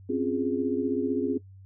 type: chord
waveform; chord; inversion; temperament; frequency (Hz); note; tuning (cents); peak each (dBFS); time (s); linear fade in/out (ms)
sine; Db major seventh; third; equal; 261.6 / 277.2 / 349.2 / 415.3; C4 / Db4 / F4 / Ab4; 0 / 0 / 0 / 0; -28 / -31 / -31 / -30; 0.09-1.38; 10
effects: noise-tail reverb RT60 0.1 s tail -17 dB re dry + added 96 Hz sine -46 dBFS peak until 1.65 s